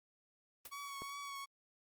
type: noise with exponential decay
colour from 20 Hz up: white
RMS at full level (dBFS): -43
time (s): 0.65-0.74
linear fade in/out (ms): 5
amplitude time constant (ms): 18
type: tone with vibrato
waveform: sawtooth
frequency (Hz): 1121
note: C#6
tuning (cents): +19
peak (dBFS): -40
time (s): 0.71-1.46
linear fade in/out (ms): 20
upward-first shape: triangle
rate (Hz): 2.6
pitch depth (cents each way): 29
type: click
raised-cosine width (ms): 1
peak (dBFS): -32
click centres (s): 1.02
effects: Opus 32 kbps